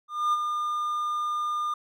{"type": "tone with ADSR envelope", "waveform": "triangle", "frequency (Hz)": 1208, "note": "D6", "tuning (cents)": 48, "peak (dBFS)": -18, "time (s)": [0.08, 1.74], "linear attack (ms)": 250, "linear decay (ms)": 30, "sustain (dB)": -6, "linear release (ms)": 5, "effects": []}